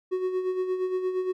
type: tone with tremolo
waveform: triangle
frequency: 370 Hz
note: F#4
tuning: in tune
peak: -21 dBFS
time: 0.11-1.33 s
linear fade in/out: 20 ms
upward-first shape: sine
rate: 8.6 Hz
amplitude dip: 55%
effects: none